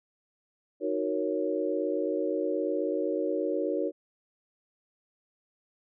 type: chord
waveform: sine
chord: D# minor seventh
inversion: none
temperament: equal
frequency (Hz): 311.1 / 370 / 466.2 / 554.4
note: D#4 / F#4 / A#4 / C#5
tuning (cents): 0 / 0 / 0 / 0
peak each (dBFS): -32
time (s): 0.8-3.92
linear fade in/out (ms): 50
effects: none